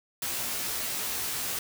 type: noise with comb filter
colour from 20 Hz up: white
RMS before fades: -32 dBFS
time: 0.22-1.59 s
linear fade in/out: 2 ms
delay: 16 ms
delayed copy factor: +0.85
effects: none